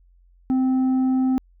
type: tone with tanh clipping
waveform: sine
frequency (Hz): 259.8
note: C4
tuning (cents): -12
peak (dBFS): -18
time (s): 0.5-1.38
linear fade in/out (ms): 0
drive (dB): 5
effects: added 44 Hz sine -52 dBFS peak until 1.6 s